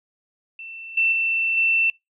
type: tone with level steps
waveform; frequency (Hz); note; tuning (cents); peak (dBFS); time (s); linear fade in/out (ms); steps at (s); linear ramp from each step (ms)
sine; 2681; E7; +29; -34 / -16 / -19 / -16; 0.59-1.9; 2; 0.97 / 1.12 / 1.57; 5
effects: noise-tail reverb RT60 0.2 s tail -26 dB re dry